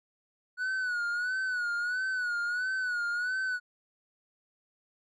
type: tone with vibrato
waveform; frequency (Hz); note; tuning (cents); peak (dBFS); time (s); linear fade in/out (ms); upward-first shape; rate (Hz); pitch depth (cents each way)
triangle; 1470; F#6; -12; -27; 0.57-3.6; 50; sine; 1.5; 76
effects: resampled to 22050 Hz